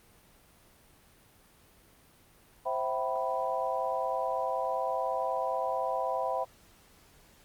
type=chord; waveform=sine; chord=C major seventh; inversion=none; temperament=equal with one note detuned; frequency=523.3 / 659.3 / 768.7 / 987.8 Hz; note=C5 / E5 / G5 / B5; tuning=0 / 0 / -34 / 0 cents; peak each=-34 dBFS; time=2.65-6.45 s; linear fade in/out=20 ms; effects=pink hiss -60 dBFS RMS until 7.44 s + Opus 32 kbps